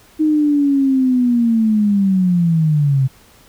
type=linear sweep; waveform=sine; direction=down; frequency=312.6 to 130 Hz; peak=-11 dBFS; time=0.19-3.08 s; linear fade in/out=20 ms; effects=pink hiss -48 dBFS RMS until 3.48 s